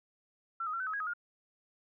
sine tone with pitch steps, 1348 / 1252 / 1358 / 1518 / 1276 / 1648 / 1265 / 1419 Hz, E6 / D#6 / F6 / F#6 / D#6 / G#6 / D#6 / F6, +38 / +10 / -49 / +44 / +43 / -14 / +28 / +27 cents, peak -33 dBFS, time 0.6-1.136 s, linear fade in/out 5 ms, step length 67 ms, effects none

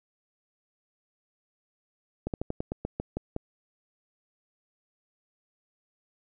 slowing click train, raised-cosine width 2 ms, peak -17 dBFS, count 10, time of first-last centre 2.27-3.364 s, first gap 68 ms, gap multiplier 1.14, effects none

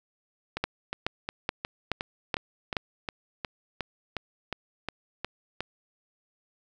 two click trains, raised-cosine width 0.3 ms, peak -10 / -15 dBFS, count 6 / 15, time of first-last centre 0.64-2.768 / 0.57-5.606 s, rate 2.35 / 2.78 Hz, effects none

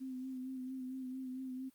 sine tone with vibrato, 258.8 Hz, C4, 19 cents flat, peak -40 dBFS, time 0-1.7 s, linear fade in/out 20 ms, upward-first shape sine, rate 4.4 Hz, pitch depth 32 cents each way, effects white hiss -71 dBFS RMS until 1.74 s + Opus 48 kbps

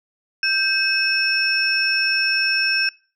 sine tone cluster, 1564 / 2577 / 5400 Hz, G6 / E7 / E8, -4 / -40 / +41 cents, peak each -21 dBFS, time 0.43-2.89 s, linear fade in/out 2 ms, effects noise-tail reverb RT60 0.4 s tail -25 dB re dry + tanh soft clip ceiling -8 dBFS

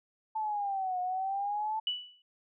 sine exponential two-way sweep, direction down then up, 883 to 722 to 883 Hz, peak -30 dBFS, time 0.35-1.8 s, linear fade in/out 10 ms, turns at 1 s
sine tone with exponential decay, 2960 Hz, F#7, in tune, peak -26 dBFS, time 1.87-2.22 s, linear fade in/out 2 ms, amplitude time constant 75 ms
effects none

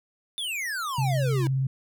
square exponential sweep, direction down, 3609 to 315.3 Hz, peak -29 dBFS, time 0.38-1.47 s, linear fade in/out 0 ms
sine tone with vibrato, 133.2 Hz, C3, 31 cents sharp, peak -22 dBFS, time 0.98-1.67 s, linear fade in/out 5 ms, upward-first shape square, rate 19 Hz, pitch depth 25 cents each way
effects none

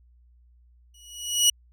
20% pulse tone with exponential growth, 2919 Hz, F#7, 24 cents flat, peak -9 dBFS, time 0.94-1.5 s, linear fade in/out 5 ms, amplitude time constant 120 ms, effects added 60 Hz sine -54 dBFS peak until 1.72 s

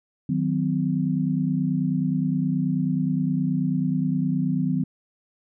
sine chord, C diminished, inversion first, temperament equal with one note detuned, 155.56 / 185 / 255.5 Hz, Eb3 / Gb3 / C4, 0 / 0 / -41 cents, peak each -25 dBFS, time 0.29-4.84 s, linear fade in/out 5 ms, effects none

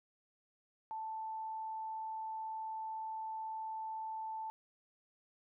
sine tone, 881 Hz, A5, 2 cents sharp, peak -39 dBFS, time 0.91-4.5 s, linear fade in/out 0 ms, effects none

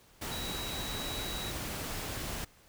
sine tone in noise, 3882 Hz, B7, 31 cents flat, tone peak -40 dBFS, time 0.31-1.51 s, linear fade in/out 10 ms, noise pink, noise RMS -38 dBFS, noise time 0.21-2.45 s, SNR -5 dB, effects pink hiss -61 dBFS RMS until 2.68 s

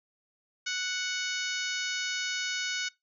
harmonic tone, 740 Hz, F#5, in tune, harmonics 2 / 3 / 4 / 5 / 6 / 7 / 8 / 9, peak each -35 / -37 / -38 / -39 / -40 / -40 / -41 / -42 dBFS, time 0.66-2.89 s, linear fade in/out 10 ms, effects noise-tail reverb RT60 0.2 s tail -23 dB re dry

